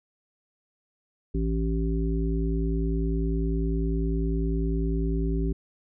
harmonic tone, 55 Hz, A1, in tune, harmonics 1 / 3 / 5 / 7, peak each -25 / -30 / -32 / -33 dBFS, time 1.34-5.53 s, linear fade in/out 10 ms, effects none

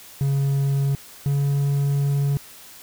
triangle tone pair in turn, 138.59 / 140.93 Hz, C#3 / C#3, 0 / +29 cents, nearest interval unison, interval 29 cents, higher second, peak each -16 dBFS, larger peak neither, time 0.21-0.95 / 1.26-2.37 s, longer second, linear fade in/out 0 ms, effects white hiss -44 dBFS RMS until 2.82 s

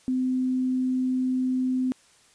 sine tone, 256.4 Hz, C4, 35 cents flat, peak -22 dBFS, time 0.08-1.92 s, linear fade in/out 0 ms, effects white hiss -58 dBFS RMS until 2.34 s + resampled to 22050 Hz

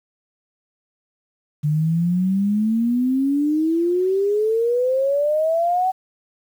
sine exponential sweep, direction up, 146.83 to 761 Hz, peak -16 dBFS, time 1.63-5.92 s, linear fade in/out 20 ms, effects 8-bit

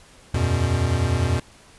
square chord, E suspended second, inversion none, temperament equal with one note detuned, 82.41 / 92.5 / 121.7 Hz, E2 / F#2 / B2, 0 / 0 / -25 cents, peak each -24 dBFS, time 0.34-1.4 s, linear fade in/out 5 ms, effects pink hiss -50 dBFS RMS until 1.78 s + resampled to 24000 Hz

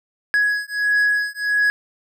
triangle beating tone pair, 1671 / 1672.5 Hz, G#6 / G#6, +10 / +12 cents, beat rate 1.5 Hz, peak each -18 dBFS, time 0.34-1.7 s, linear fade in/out 0 ms, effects none

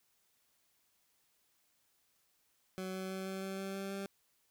20% pulse tone with pitch steps, 187.2 / 188.5 / 189.81 / 191.13 / 192.46 / 193.8 / 195.15 / 196.51 Hz, F#3 / F#3 / F#3 / G3 / G3 / G3 / G3 / G3, +20 / +32 / +44 / -44 / -32 / -20 / -8 / +5 cents, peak -34 dBFS, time 2.78-4.06 s, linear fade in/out 0 ms, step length 160 ms, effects white hiss -75 dBFS RMS until 4.5 s

